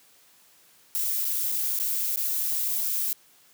violet noise with dropouts, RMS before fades -27 dBFS, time 0.95-3.13 s, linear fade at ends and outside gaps 0 ms, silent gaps 1.246-1.251 / 1.517-1.522 / 1.79-1.799 / 2.159-2.173 s, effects white hiss -58 dBFS RMS until 3.53 s + high-pass 100 Hz 12 dB/octave

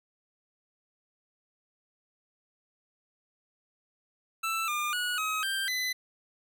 25% pulse tone with pitch steps, 1327 / 1204 / 1459 / 1270 / 1577 / 2010 Hz, E6 / D6 / F#6 / D#6 / G6 / B6, +11 / +43 / -25 / +35 / +10 / +30 cents, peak -25 dBFS, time 4.43-5.93 s, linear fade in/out 10 ms, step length 250 ms, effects none

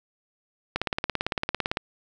click train, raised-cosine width 0.3 ms, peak -9 dBFS, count 19, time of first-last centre 0.76-1.771 s, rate 17.8 Hz, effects none

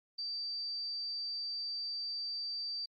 sine tone, 4652 Hz, D8, 17 cents flat, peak -36 dBFS, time 0.18-2.86 s, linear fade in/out 10 ms, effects Opus 48 kbps

